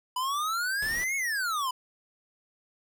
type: exponential two-way sweep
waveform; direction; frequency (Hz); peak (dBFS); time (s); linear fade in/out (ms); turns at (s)
square; up then down; 987.8 to 2217 to 987.8; -28; 0.16-1.71; 5; 1.16
type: noise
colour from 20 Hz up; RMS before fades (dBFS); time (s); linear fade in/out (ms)
pink; -41; 0.82-1.04; 2
effects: none